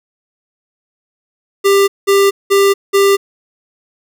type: tone bursts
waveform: square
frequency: 396.4 Hz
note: G4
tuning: 19 cents sharp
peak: -8 dBFS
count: 4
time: 1.64-3.17 s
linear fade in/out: 20 ms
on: 240 ms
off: 190 ms
effects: none